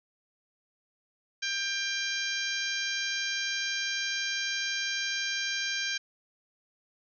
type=harmonic tone; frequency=794 Hz; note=G5; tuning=22 cents sharp; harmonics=2 / 3 / 4 / 5 / 6 / 7 / 8; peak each=-34 / -36 / -37 / -38 / -39 / -39 / -40 dBFS; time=1.42-5.98 s; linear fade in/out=10 ms; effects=none